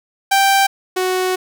sawtooth tone pair in turn, 784 / 370 Hz, G5 / F#4, 0 / 0 cents, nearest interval octave + minor second, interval 1300 cents, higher first, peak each -7 / -12 dBFS, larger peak first, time 0.31-0.67 / 0.96-1.36 s, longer second, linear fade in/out 10 ms, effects none

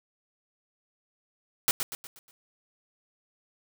white noise with echo, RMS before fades -23 dBFS, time 1.68-1.71 s, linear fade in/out 0 ms, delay 120 ms, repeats 5, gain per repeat -7 dB, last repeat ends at 2.31 s, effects none

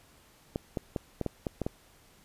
clicks, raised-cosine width 2 ms, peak -17 dBFS, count 8, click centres 0.559 / 0.772 / 0.962 / 1.213 / 1.263 / 1.468 / 1.617 / 1.665 s, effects pink hiss -60 dBFS RMS until 2.24 s + resampled to 32000 Hz

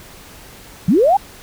sine linear sweep, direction up, 148.8 to 838 Hz, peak -9 dBFS, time 0.88-1.17 s, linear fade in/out 5 ms, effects pink hiss -40 dBFS RMS until 1.42 s

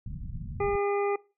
pink low-pass noise, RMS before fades -37 dBFS, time 0.06-0.76 s, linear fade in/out 2 ms, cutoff 210 Hz, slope 48 dB/octave
harmonic tone, 404.4 Hz, G#4, 46 cents flat, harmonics 1 / 2 / 3 / 5 / 6, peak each -26 / -32 / -36 / -40 / -42 dBFS, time 0.6-1.16 s, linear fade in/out 5 ms
effects noise-tail reverb RT60 0.3 s tail -21 dB re dry

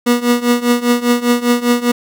30% pulse tone with tremolo, 241.5 Hz, B3, 39 cents flat, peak -5 dBFS, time 0.06-1.92 s, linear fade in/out 10 ms, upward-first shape triangle, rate 5 Hz, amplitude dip 90%, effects none

